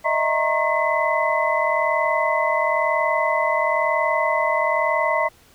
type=tone cluster; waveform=sine; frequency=614 / 655 / 935 / 1083 / 2017 Hz; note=D#5 / E5 / A#5 / C#6 / B6; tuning=-23 / -11 / +5 / -41 / +36 cents; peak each=-24 dBFS; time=0.04-5.29 s; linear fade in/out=20 ms; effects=pink hiss -53 dBFS RMS until 5.54 s